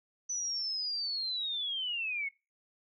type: linear sweep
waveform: sine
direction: down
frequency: 6010 to 2163 Hz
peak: -32 dBFS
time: 0.29-2.29 s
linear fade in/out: 10 ms
effects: noise-tail reverb RT60 0.3 s tail -25 dB re dry